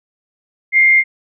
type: tone with frequency modulation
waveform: sine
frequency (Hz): 2111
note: C7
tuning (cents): +15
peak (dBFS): -7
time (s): 0.72-1.04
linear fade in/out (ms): 50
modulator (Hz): 87.8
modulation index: 0.45
effects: none